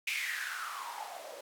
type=noise with band-pass filter sweep; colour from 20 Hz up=blue; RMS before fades=-39 dBFS; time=0.07-1.41 s; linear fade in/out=5 ms; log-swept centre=2500 to 520 Hz; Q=7.1; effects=none